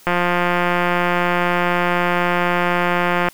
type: click train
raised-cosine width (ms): 0.5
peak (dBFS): -3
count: 567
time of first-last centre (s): 0.07-3.286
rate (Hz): 176
effects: white hiss -47 dBFS RMS until 3.33 s